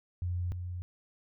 sine tone pair in turn, 88.7 / 89.21 Hz, F2 / F2, +27 / +37 cents, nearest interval unison, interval 10 cents, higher second, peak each -30 / -35 dBFS, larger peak first, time 0.22-0.52 / 0.52-0.82 s, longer neither, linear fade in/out 0 ms, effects none

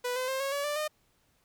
sawtooth tone with pitch steps, 493.5 / 511.2 / 529.5 / 548.5 / 568.2 / 588.6 / 609.7 Hz, B4 / C5 / C5 / C#5 / C#5 / D5 / D#5, -1 / -40 / +21 / -18 / +43 / +4 / -35 cents, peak -26 dBFS, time 0.04-0.88 s, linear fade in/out 10 ms, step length 120 ms, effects pink hiss -70 dBFS RMS until 1.44 s

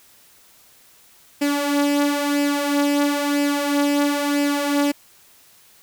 sawtooth tone with flanger, 287.4 Hz, D4, 37 cents flat, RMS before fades -20 dBFS, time 1.41-4.92 s, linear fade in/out 10 ms, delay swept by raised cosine 0.39 to 3.89 ms, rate 1 Hz, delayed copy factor +0.55, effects white hiss -52 dBFS RMS until 5.82 s

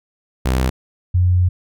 sawtooth / sine tone pair in turn, 64.1 / 89.83 Hz, C2 / F2, -35 / +49 cents, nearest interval tritone, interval 584 cents, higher second, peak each -11 dBFS, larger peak neither, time 0.45-0.7 / 1.14-1.49 s, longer second, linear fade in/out 10 ms, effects none

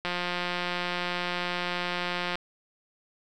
click train, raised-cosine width 0.3 ms, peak -14 dBFS, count 409, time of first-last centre 0.05-2.355 s, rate 177 Hz, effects none

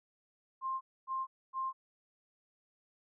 sine tone bursts, 1056 Hz, C6, 16 cents sharp, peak -33 dBFS, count 3, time 0.61-1.73 s, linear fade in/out 50 ms, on 200 ms, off 260 ms, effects none

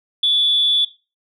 sine tone with amplitude modulation, 3453 Hz, A7, 33 cents flat, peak -10 dBFS, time 0.23-0.85 s, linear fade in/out 5 ms, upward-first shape sine, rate 240 Hz, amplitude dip 50%, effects noise-tail reverb RT60 0.3 s tail -17 dB re dry + tanh soft clip ceiling -6 dBFS

